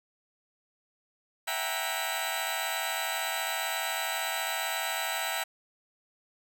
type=tone cluster; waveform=15% pulse; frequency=658 / 744 / 799 / 940 / 3987 Hz; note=E5 / F#5 / G5 / A#5 / B7; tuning=-3 / +9 / +33 / +14 / +16 cents; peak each=-30 dBFS; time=1.47-5.44 s; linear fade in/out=10 ms; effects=none